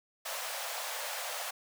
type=high-pass noise; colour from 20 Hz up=pink; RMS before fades=-38 dBFS; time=0.25-1.51 s; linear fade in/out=10 ms; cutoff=510 Hz; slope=96 dB/octave; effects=none